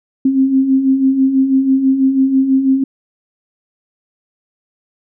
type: beating tone pair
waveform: sine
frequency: 261.6 / 267.7 Hz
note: C4 / C4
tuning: 0 / +40 cents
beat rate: 6.1 Hz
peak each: -18 / -10 dBFS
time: 0.25-2.84 s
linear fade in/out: 5 ms
effects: none